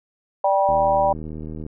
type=chord; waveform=sine; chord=G major; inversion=second; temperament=equal with one note detuned; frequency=587.3 / 784 / 966.9 Hz; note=D5 / G5 / B5; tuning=0 / 0 / -37 cents; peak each=-19 / -19 / -22 dBFS; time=0.44-1.13 s; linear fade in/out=5 ms
type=click train; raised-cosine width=3 ms; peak=-21 dBFS; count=77; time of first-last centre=0.69-1.664 s; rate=78 Hz
effects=none